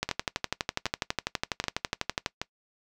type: two click trains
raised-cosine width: 0.2 ms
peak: -12 / -9 dBFS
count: 4 / 28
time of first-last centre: 0.09-2.416 / 0.03-2.261 s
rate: 1.29 / 12.1 Hz
effects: noise-tail reverb RT60 0.1 s tail -21 dB re dry